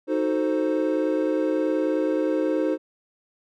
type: chord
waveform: triangle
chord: D# diminished seventh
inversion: none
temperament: equal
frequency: 311.1 / 370 / 440 / 523.3 Hz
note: D#4 / F#4 / A4 / C5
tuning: 0 / 0 / 0 / 0 cents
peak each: -22 / -27 / -27 / -24 dBFS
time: 0.07-2.78 s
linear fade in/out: 50 ms
effects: none